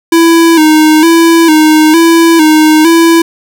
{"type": "tone with vibrato", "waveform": "square", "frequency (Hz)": 321, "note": "E4", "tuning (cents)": -46, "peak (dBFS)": -3, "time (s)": [0.12, 3.22], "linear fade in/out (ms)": 5, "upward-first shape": "square", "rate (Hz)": 1.1, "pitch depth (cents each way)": 60, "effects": []}